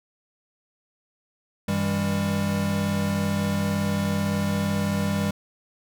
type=tone cluster; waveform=square; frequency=96 / 161.5 / 199.4 Hz; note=G2 / E3 / G3; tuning=-36 / -35 / +30 cents; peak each=-30 / -30 / -25 dBFS; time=1.68-5.31 s; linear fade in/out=5 ms; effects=none

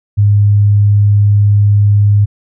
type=tone; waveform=sine; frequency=102.7 Hz; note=G#2; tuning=19 cents flat; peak=-5 dBFS; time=0.17-2.26 s; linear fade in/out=20 ms; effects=none

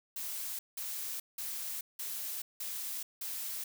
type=noise bursts; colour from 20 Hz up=blue; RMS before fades=-39 dBFS; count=6; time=0.16-3.64 s; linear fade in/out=5 ms; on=430 ms; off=180 ms; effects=none

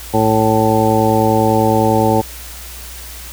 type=harmonic tone; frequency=110 Hz; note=A2; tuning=in tune; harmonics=1 / 2 / 3 / 4 / 5 / 7 / 8; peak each=-18 / -18 / -18 / -18 / -18 / -18 / -18 dBFS; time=0.13-2.22 s; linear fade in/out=20 ms; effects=added 60 Hz sine -33 dBFS peak until 3.32 s + white hiss -33 dBFS RMS until 3.32 s

